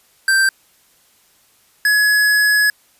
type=tone pair in turn; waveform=square; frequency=1568 / 1688.7 Hz; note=G6 / G#6; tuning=0 / +28 cents; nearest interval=minor second; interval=128 cents; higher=second; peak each=-12 dBFS; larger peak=neither; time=0.28-0.49 / 1.85-2.7 s; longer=second; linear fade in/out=2 ms; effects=white hiss -55 dBFS RMS until 2.99 s + resampled to 32000 Hz